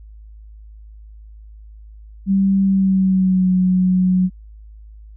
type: tone with pitch glide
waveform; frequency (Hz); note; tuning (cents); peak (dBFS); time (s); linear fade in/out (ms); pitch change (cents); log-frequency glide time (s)
sine; 194.5 to 184.11; G3 to F#3; -13 to -8; -12; 2.26-4.3; 50; -95; 2.63-3.51
effects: added 53 Hz sine -37 dBFS peak until 5.16 s